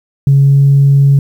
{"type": "tone with pitch glide", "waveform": "sine", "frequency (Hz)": [138.59, 139.39], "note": ["C#3", "C#3"], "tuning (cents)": [0, 10], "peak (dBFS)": -3, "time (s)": [0.27, 1.19], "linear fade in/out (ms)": 2, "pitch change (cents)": 10, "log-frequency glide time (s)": [0.4, 0.59], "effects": ["tanh soft clip ceiling 0 dBFS", "7-bit"]}